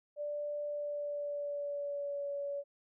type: tone with pitch glide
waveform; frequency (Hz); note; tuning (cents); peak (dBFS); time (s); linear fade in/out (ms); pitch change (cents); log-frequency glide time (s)
sine; 587.3 to 567.3; D5 to C#5; 0 to +40; -35; 0.16-2.64; 50; -60; 0.66-2.3
effects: none